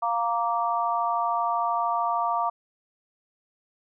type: harmonic tone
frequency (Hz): 233.1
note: A#3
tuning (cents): 0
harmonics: 3 / 4 / 5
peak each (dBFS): -27 / -27 / -27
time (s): 0.02-2.5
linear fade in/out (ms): 10
effects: none